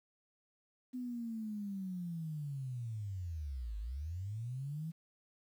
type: linear two-way sweep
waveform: sine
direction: down then up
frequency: 254.5 to 50.1 to 165.7 Hz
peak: -38 dBFS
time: 0.93-4.92 s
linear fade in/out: 20 ms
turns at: 3.78 s
effects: 11-bit